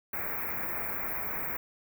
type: band-stop noise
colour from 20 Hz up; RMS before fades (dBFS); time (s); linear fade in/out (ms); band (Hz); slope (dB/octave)
white; -34; 0.13-1.57; 5; 2400 to 14000; 96
effects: none